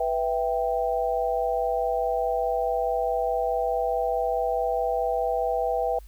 sine chord, E minor, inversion second, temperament equal, 493.9 / 659.3 / 784 Hz, B4 / E5 / G5, 0 / 0 / 0 cents, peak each -27 dBFS, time 0-5.99 s, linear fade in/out 5 ms, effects added 50 Hz sine -42 dBFS peak until 6.07 s + white hiss -60 dBFS RMS until 6.07 s

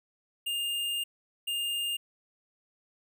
square tone bursts at uneven times, 2817 Hz, F7, 14 cents sharp, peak -30 dBFS, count 2, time 0.46-1.04 / 1.47-1.97 s, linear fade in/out 10 ms, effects none

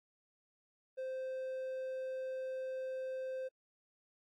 triangle tone, 521 Hz, C5, 7 cents flat, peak -36 dBFS, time 0.97-3.49 s, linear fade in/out 20 ms, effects AAC 48 kbps

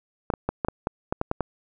clicks, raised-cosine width 1 ms, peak -10 dBFS, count 10, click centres 0.302 / 0.338 / 0.49 / 0.648 / 0.685 / 0.871 / 1.125 / 1.214 / 1.314 / 1.407 s, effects none

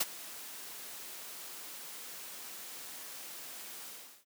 white noise with ADSR envelope, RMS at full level -28 dBFS, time 0-4.25 s, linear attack 9 ms, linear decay 32 ms, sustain -18 dB, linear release 380 ms, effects high-pass 200 Hz 12 dB/octave

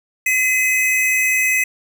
square tone pair together, 2030 / 2545 Hz, B6 / D#7, +47 / +39 cents, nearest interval major third, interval 392 cents, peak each -18 dBFS, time 0.26-1.64 s, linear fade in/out 5 ms, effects none

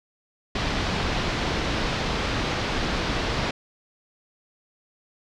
pink low-pass noise, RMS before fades -26 dBFS, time 0.55-3.51 s, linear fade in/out 5 ms, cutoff 4900 Hz, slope 24 dB/octave, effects none

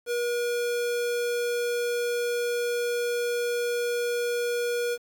square tone, 480 Hz, B4, 49 cents flat, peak -26 dBFS, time 0.06-4.98 s, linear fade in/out 50 ms, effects 9-bit

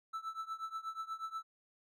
triangle tone with tremolo, 1318.5 Hz, E6, in tune, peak -34 dBFS, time 0.13-1.43 s, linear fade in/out 10 ms, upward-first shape triangle, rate 8.3 Hz, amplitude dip 95%, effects none

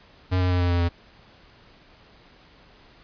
square tone with pitch steps, 92 / 90.79 / 89.59 / 88.41 / 87.24 / 86.09 Hz, F#2 / F#2 / F2 / F2 / F2 / F2, -9 / -32 / +45 / +22 / -1 / -24 cents, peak -20 dBFS, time 0.31-0.892 s, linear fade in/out 20 ms, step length 97 ms, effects pink hiss -53 dBFS RMS until 3.03 s + resampled to 11025 Hz

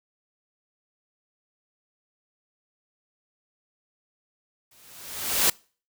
white noise with exponential growth, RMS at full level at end -18 dBFS, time 4.71-5.5 s, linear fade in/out 5 ms, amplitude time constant 170 ms, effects noise-tail reverb RT60 0.4 s tail -25 dB re dry

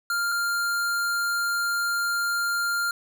square tone pair in turn, 1398 / 1398 Hz, F6 / F6, +1 / +1 cents, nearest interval unison, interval 0 cents, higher neither, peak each -24 dBFS, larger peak neither, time 0.1-0.32 / 0.32-2.91 s, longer second, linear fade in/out 2 ms, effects none

